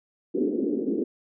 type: band-pass noise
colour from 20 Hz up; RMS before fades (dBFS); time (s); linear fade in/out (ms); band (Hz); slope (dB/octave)
pink; -26; 0.34-1.04; 10; 230 to 430; 48
effects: none